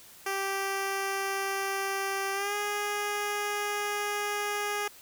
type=tone with pitch glide; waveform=10% pulse; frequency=390.8 to 412.8 Hz; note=G4 to G#4; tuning=-5 to -10 cents; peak=-21 dBFS; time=0.26-4.88 s; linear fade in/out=5 ms; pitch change=+95 cents; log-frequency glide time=2.33-2.55 s; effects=white hiss -52 dBFS RMS until 5.01 s

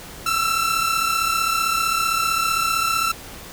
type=tone pair together; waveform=sawtooth; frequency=1318.5 / 1354 Hz; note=E6 / E6; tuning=0 / +46 cents; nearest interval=unison; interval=46 cents; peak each=-18 dBFS; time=0.26-3.12 s; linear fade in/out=5 ms; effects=pink hiss -38 dBFS RMS until 3.52 s

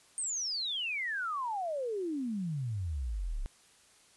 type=exponential sweep; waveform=sine; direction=down; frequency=8800 to 30.87 Hz; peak=-32 dBFS; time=0.18-3.46 s; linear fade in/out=0 ms; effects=white hiss -62 dBFS RMS until 4.16 s + resampled to 24000 Hz

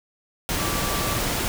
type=tone in noise; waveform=sine; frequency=1161 Hz; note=D6; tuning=20 cents flat; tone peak=-32 dBFS; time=0.59-1.18 s; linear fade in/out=0 ms; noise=pink; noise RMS=-25 dBFS; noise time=0.49-1.48 s; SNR=-10 dB; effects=none

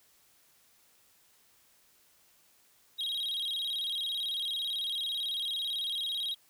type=tone with vibrato; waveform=triangle; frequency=3520 Hz; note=A7; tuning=in tune; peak=-30 dBFS; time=2.98-6.35 s; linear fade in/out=20 ms; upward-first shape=square; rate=18 Hz; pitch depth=140 cents each way; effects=white hiss -65 dBFS RMS until 6.49 s

